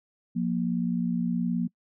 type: tone pair together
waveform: sine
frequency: 176.95 / 236.2 Hz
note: F3 / A#3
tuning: +23 / +23 cents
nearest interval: perfect fourth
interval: 500 cents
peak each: -27 dBFS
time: 0.35-1.68 s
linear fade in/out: 20 ms
effects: noise-tail reverb RT60 0.1 s tail -26 dB re dry